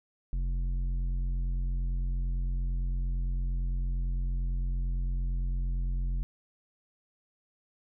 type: tone with tanh clipping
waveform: triangle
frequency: 44.42 Hz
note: F1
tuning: 30 cents sharp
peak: -29 dBFS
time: 0.33-6.23 s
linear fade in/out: 0 ms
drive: 13 dB
effects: none